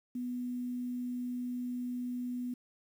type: tone with quantisation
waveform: sine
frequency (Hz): 246.8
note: B3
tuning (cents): -1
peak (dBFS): -34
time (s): 0.15-2.54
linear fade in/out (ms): 5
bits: 10
effects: none